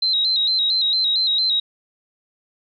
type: tone with vibrato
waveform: sine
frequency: 3951 Hz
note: B7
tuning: in tune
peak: -16 dBFS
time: 0.02-1.6 s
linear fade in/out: 5 ms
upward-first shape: square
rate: 4.4 Hz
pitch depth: 62 cents each way
effects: none